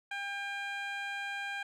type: tone with band-pass filter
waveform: 15% pulse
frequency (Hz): 800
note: G5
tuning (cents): +35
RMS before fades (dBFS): -38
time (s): 0.11-1.63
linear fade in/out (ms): 5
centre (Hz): 1600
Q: 1
effects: none